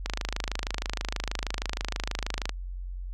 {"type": "click train", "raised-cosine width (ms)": 0.2, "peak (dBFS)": -12, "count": 65, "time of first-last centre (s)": [0.06, 2.493], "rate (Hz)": 26.3, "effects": ["added 45 Hz sine -33 dBFS peak until 3.13 s"]}